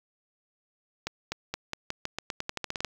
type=accelerating click train; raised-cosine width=0.2 ms; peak=-14 dBFS; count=16; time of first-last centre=1.07-2.847 s; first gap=250 ms; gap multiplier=0.88; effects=8-bit